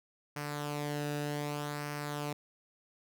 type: tone with flanger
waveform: sawtooth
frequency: 146.83 Hz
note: D3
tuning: in tune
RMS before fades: -37 dBFS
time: 0.36-2.33 s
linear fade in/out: 5 ms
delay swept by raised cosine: 0.27 to 0.93 ms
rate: 0.65 Hz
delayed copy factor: -0.55
effects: none